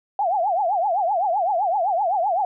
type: tone with vibrato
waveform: sine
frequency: 751 Hz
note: F#5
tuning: 26 cents sharp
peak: -18 dBFS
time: 0.19-2.45 s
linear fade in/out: 2 ms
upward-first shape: triangle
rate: 7.8 Hz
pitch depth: 260 cents each way
effects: none